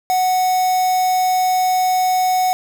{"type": "tone with quantisation", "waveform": "triangle", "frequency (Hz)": 740, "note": "F#5", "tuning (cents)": 0, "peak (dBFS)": -12, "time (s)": [0.1, 2.53], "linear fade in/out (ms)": 0, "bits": 4, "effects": []}